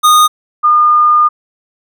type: tone pair in turn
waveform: square / sine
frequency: 1232 / 1215 Hz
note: D#6 / D#6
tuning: -17 / -42 cents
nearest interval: unison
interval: 25 cents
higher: first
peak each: -5 dBFS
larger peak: neither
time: 0.03-0.28 / 0.63-1.29 s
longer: second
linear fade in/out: 20 ms
effects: none